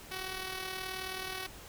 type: tone with amplitude modulation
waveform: 5% pulse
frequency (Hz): 375.5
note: F#4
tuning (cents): +26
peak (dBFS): -24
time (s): 0.11-1.47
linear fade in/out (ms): 10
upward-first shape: sine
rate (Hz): 38.8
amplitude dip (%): 50
effects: pink hiss -50 dBFS RMS until 1.68 s